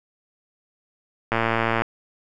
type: click train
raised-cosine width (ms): 0.5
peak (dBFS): -6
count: 58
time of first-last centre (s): 1.32-1.82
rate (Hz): 114
effects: none